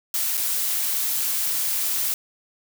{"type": "noise with dropouts", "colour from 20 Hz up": "blue", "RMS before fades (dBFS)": -24, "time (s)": [0.14, 2.14], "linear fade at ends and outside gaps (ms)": 1, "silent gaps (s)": [0.371, 0.375], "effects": []}